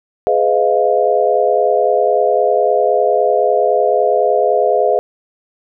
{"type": "chord", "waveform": "sine", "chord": "F half-diminished seventh", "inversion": "first", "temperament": "just", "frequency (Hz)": [419.1, 502.9, 628.6, 698.5], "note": ["Ab4", "Cb5", "Eb5", "F5"], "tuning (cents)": [16, 31, 18, 0], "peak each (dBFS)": -16, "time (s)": [0.27, 4.99], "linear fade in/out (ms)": 0, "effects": []}